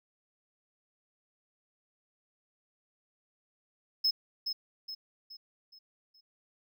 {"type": "tone with echo", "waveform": "triangle", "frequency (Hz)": 5180, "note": "E8", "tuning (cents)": -31, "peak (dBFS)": -23, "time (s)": [4.04, 4.11], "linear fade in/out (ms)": 10, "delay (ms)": 420, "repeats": 5, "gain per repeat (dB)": -7, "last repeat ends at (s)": 6.21, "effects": []}